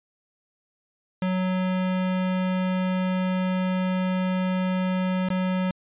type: tone with dropouts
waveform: square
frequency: 185 Hz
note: F#3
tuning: in tune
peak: -23 dBFS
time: 1.22-5.71 s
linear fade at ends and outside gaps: 2 ms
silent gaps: 5.288-5.302 s
effects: resampled to 8000 Hz